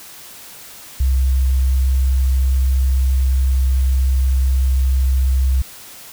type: tone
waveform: sine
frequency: 65.41 Hz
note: C2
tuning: in tune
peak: -12 dBFS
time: 1-5.62 s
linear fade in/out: 5 ms
effects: white hiss -38 dBFS RMS until 6.12 s